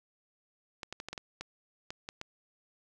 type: clicks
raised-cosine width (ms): 0.2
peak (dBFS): -22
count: 10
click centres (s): 0.832 / 0.926 / 1.001 / 1.086 / 1.13 / 1.178 / 1.41 / 1.905 / 2.089 / 2.214
effects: none